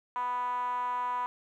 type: tone with band-pass filter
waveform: 5% pulse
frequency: 246.9 Hz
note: B3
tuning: in tune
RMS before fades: -32 dBFS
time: 0.16-1.26 s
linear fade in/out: 0 ms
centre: 1000 Hz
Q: 9.2
effects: none